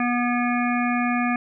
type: harmonic tone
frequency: 242.9 Hz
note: B3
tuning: 29 cents flat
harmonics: 1 / 3 / 5 / 7 / 9 / 10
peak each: -22 / -27 / -29 / -30 / -32 / -32 dBFS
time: 0-1.36 s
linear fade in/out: 2 ms
effects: none